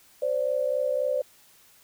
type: tone pair together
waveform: sine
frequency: 518.2 / 582 Hz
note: C5 / D5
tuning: -17 / -16 cents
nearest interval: major second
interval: 201 cents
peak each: -26 / -26 dBFS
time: 0.22-1.22 s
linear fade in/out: 5 ms
effects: white hiss -57 dBFS RMS until 1.83 s